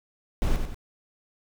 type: noise with echo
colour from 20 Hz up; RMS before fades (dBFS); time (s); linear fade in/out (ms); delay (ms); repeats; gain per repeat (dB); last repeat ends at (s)
brown; -23; 0.42-0.56; 0; 92; 2; -6; 0.744
effects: none